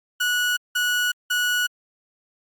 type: tone bursts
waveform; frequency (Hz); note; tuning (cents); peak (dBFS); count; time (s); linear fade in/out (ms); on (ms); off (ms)
30% pulse; 1466; F#6; -16; -17; 3; 0.2-1.67; 10; 370; 180
effects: Opus 48 kbps